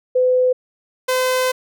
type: tone pair in turn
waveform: sine / sawtooth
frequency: 506 / 511.6 Hz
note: B4 / C5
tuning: +42 / -39 cents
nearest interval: unison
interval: 19 cents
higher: second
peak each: -12 dBFS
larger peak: neither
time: 0.15-0.53 / 1.08-1.52 s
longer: second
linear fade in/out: 10 ms
effects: none